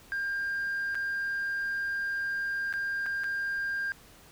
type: tone with dropouts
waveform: sine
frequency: 1600 Hz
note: G6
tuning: 35 cents sharp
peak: -27 dBFS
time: 0.12-3.92 s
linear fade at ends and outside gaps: 0 ms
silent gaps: 0.946-0.953 / 2.727-2.738 / 3.06-3.064 / 3.236-3.242 s
effects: tanh soft clip ceiling -27 dBFS + pink hiss -55 dBFS RMS until 4.31 s